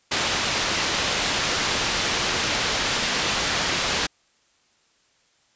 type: low-pass noise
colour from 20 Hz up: white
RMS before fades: -24 dBFS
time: 0.11-4.07 s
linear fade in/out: 10 ms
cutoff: 4700 Hz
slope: 12 dB/octave
effects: white hiss -63 dBFS RMS until 5.55 s + resampled to 16000 Hz